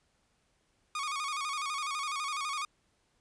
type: tone with vibrato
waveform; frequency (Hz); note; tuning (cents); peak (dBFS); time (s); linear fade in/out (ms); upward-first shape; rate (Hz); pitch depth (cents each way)
sawtooth; 1168; D6; -10; -29; 0.95-2.65; 2; square; 12; 83
effects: pink hiss -73 dBFS RMS until 3.2 s + resampled to 22050 Hz